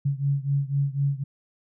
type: beating tone pair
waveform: sine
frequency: 138.59 / 142.59 Hz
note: C#3 / C#3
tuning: 0 / +49 cents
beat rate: 4 Hz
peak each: -24 / -26 dBFS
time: 0.05-1.24 s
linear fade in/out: 10 ms
effects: none